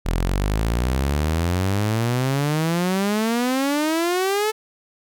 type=exponential sweep; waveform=sawtooth; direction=up; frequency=40.38 to 440 Hz; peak=-15 dBFS; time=0.05-4.52 s; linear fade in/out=20 ms; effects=none

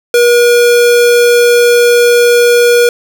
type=tone; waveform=square; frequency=479.8 Hz; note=A#4; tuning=50 cents sharp; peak=-5 dBFS; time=0.14-2.89 s; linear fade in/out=2 ms; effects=none

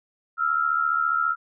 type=tone pair together; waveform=sine; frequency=1316 / 1390.7 Hz; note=E6 / F6; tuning=-3 / -8 cents; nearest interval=minor second; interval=95 cents; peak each=-23 dBFS; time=0.37-1.36 s; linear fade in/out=50 ms; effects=none

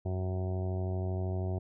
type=harmonic tone; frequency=92.8 Hz; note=F#2; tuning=6 cents sharp; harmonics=1 / 2 / 3 / 4 / 5 / 6 / 7 / 8 / 9 / 10; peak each=-31 / -41 / -48 / -40 / -52 / -51 / -44 / -49 / -58 / -59 dBFS; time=0.05-1.59 s; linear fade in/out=10 ms; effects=none

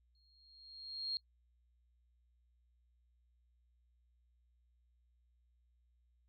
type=tone with exponential growth; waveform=sine; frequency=4248 Hz; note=C8; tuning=25 cents sharp; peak=-34 dBFS; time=0.15-1.17 s; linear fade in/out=1 ms; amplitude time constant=220 ms; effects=noise-tail reverb RT60 0.1 s tail -26 dB re dry + added 60 Hz sine -70 dBFS peak until 6.28 s

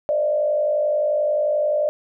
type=tone with frequency modulation; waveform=sine; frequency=599 Hz; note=D5; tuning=34 cents sharp; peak=-17 dBFS; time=0.09-1.89 s; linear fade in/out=0 ms; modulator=51.4 Hz; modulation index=0.72; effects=none

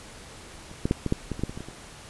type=clicks; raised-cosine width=3 ms; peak=-30 / -11 / -8 / -13 / -9 / -16 / -22 / -12 / -22 / -23 / -23 / -25 dBFS; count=12; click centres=0.714 / 0.855 / 0.911 / 1.063 / 1.124 / 1.317 / 1.394 / 1.436 / 1.495 / 1.575 / 1.606 / 1.686 s; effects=pink hiss -45 dBFS RMS until 2.09 s + resampled to 24000 Hz

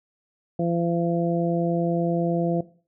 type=harmonic tone; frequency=170.2 Hz; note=F3; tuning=44 cents flat; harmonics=1 / 2 / 3 / 4; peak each=-24 / -27 / -29 / -30 dBFS; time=0.59-2.61 s; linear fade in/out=5 ms; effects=noise-tail reverb RT60 0.4 s tail -17 dB re dry

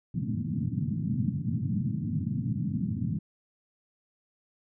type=band-pass noise; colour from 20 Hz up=pink; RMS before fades=-30 dBFS; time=0.14-3.19 s; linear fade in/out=5 ms; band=100 to 250 Hz; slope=48 dB/octave; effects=none

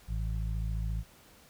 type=harmonic tone; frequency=54.3 Hz; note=A1; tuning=22 cents flat; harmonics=1 / 2 / 3; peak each=-31 / -37 / -41 dBFS; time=0.07-1.04 s; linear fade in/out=50 ms; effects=pink hiss -58 dBFS RMS until 1.49 s

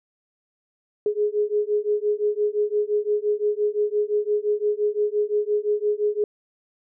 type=beating tone pair; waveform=sine; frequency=415.3 / 421.1 Hz; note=G#4 / G#4; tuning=0 / +24 cents; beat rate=5.8 Hz; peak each=-23 dBFS; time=1.06-6.24 s; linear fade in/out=2 ms; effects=none

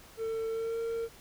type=tone with pitch glide; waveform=triangle; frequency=448.6 to 458.8 Hz; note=A4 to A#4; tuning=+34 to -28 cents; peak=-29 dBFS; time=0.17-1.09 s; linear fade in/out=50 ms; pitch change=+38 cents; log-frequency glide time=0.49-0.78 s; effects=pink hiss -54 dBFS RMS until 1.2 s

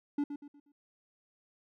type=tone with echo; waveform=triangle; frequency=288.4 Hz; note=D4; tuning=31 cents flat; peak=-26 dBFS; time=0.18-0.24 s; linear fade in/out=5 ms; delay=120 ms; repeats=4; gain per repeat=-9 dB; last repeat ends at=0.72 s; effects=none

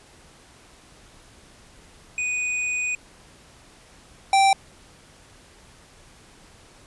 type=tone pair in turn; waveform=square; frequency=2481 / 781.5 Hz; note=D#7 / G5; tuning=-6 / -6 cents; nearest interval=octave + minor sixth; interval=2000 cents; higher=first; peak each=-24 / -15 dBFS; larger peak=second; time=2.18-2.95 / 4.33-4.53 s; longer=first; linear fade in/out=2 ms; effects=pink hiss -51 dBFS RMS until 6.86 s + resampled to 24000 Hz

